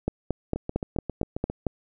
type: two click trains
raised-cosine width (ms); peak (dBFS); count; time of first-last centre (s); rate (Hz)
2; -11 / -16; 8 / 8; 0.08-1.667 / 0.56-1.5; 4.41 / 7.45
effects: none